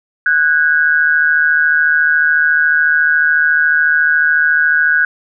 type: tone pair together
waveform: sine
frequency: 1480 / 1634 Hz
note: F#6 / G#6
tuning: 0 / -29 cents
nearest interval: major second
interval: 171 cents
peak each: -11 / -13 dBFS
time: 0.26-5.05 s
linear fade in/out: 2 ms
effects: none